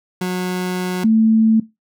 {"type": "tone pair in turn", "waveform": ["30% pulse", "sine"], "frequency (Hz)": [182.2, 221.6], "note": ["F#3", "A3"], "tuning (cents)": [-26, 13], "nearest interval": "minor third", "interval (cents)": 339, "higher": "second", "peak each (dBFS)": [-16, -10], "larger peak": "second", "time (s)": [[0.21, 1.04], [1.04, 1.6]], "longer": "first", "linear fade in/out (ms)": 5, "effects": ["noise-tail reverb RT60 0.2 s tail -18 dB re dry"]}